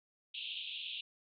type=band-pass noise; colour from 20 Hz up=pink; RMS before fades=-43 dBFS; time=0.34-1.01 s; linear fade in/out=5 ms; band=2600 to 3800 Hz; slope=96 dB/octave; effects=none